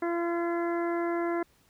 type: harmonic tone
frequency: 341.5 Hz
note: F4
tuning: 39 cents flat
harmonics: 1 / 2 / 3 / 4 / 5 / 6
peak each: -28 / -34 / -38 / -40 / -42 / -44 dBFS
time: 0.02-1.43 s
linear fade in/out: 5 ms
effects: pink hiss -65 dBFS RMS until 1.69 s